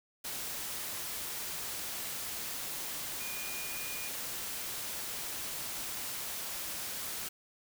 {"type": "tone in noise", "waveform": "sine", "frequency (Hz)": 2438, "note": "D#7", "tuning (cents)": -36, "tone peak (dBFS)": -44, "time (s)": [3.2, 4.09], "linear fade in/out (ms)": 10, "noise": "white", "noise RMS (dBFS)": -39, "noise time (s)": [0.24, 7.29], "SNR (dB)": -8, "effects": []}